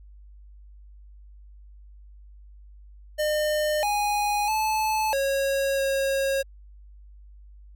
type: tone with pitch steps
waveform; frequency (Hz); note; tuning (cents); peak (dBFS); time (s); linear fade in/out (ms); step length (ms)
square; 606 / 827 / 868 / 548 / 544; D#5 / G#5 / A5 / C#5 / C#5; -46 / -8 / -24 / -20 / -33; -23; 3.18-6.43; 20; 650
effects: added 50 Hz sine -45 dBFS peak until 7.75 s